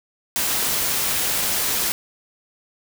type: noise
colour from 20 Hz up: white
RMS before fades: -22 dBFS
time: 0.36-1.92 s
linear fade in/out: 0 ms
effects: none